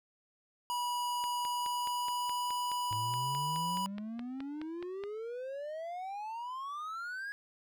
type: tone with pitch glide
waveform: square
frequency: 973 to 981.5 Hz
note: B5 to B5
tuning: -26 to -11 cents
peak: -33 dBFS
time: 0.7-3.86 s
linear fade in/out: 0 ms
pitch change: +15 cents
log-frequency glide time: 1.43-2.52 s
type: click train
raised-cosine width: 0.3 ms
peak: -29 dBFS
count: 19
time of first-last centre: 1.24-5.037 s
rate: 4.74 Hz
type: exponential sweep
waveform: triangle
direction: up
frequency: 106.4 to 1675 Hz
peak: -36 dBFS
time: 2.91-7.32 s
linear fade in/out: 0 ms
effects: none